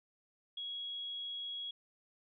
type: tone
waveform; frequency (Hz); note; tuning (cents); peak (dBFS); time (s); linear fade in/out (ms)
sine; 3322; G#7; 0; -39; 0.57-1.71; 5
effects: none